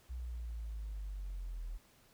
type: linear sweep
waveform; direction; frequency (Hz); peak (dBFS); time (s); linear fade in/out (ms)
sine; down; 62.7 to 39.58; -38; 0.09-1.78; 20
effects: tanh soft clip ceiling -35 dBFS + pink hiss -66 dBFS RMS until 2.13 s